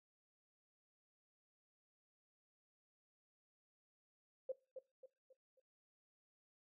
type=tone with echo; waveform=sine; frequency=523.3 Hz; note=C5; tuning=in tune; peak=-38 dBFS; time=4.49-4.52 s; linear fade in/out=5 ms; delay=270 ms; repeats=4; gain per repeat=-8 dB; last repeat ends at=5.6 s; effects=noise-tail reverb RT60 0.3 s tail -20 dB re dry